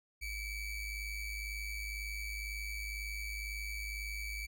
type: ring-modulated tone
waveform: square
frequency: 1129 Hz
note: C#6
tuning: 31 cents sharp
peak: -36 dBFS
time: 0.21-4.47 s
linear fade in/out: 20 ms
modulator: 1180 Hz
effects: none